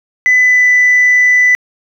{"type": "tone with pitch glide", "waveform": "sine", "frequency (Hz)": [2003, 1990.3], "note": ["B6", "B6"], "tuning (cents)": [24, 13], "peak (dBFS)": -4, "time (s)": [0.26, 1.55], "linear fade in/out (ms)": 0, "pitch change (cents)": -11, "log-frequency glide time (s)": [0.4, 0.69], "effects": ["tanh soft clip ceiling -3 dBFS", "7-bit"]}